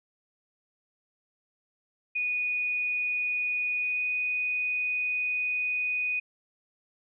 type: tone with pitch glide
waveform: sine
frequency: 2470 to 2484 Hz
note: D#7 to D#7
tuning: -13 to -3 cents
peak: -26 dBFS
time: 2.15-6.2 s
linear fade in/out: 10 ms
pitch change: +10 cents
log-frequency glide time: 3.79-4.03 s
effects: none